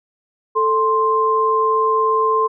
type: tone pair together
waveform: sine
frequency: 440.9 / 1048.6 Hz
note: A4 / C6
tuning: +4 / +3 cents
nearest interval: octave + minor third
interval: 1499 cents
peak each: -18 / -15 dBFS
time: 0.55-2.48 s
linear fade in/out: 20 ms
effects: none